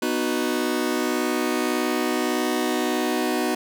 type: chord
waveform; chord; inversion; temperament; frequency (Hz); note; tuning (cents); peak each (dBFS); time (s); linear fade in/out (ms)
sawtooth; B major; none; just; 246.9 / 308.7 / 370.4; B3 / D#4 / F#4; 0 / -14 / +2; -22; 0.02-3.55; 5
effects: none